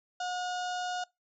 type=harmonic tone; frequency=723 Hz; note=F#5; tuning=40 cents flat; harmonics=1 / 2 / 4 / 5 / 6 / 7 / 8 / 9 / 10; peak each=-33 / -39 / -45 / -47 / -49 / -50 / -51 / -52 / -53 dBFS; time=0.2-1.04 s; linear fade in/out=5 ms; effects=noise-tail reverb RT60 0.2 s tail -24 dB re dry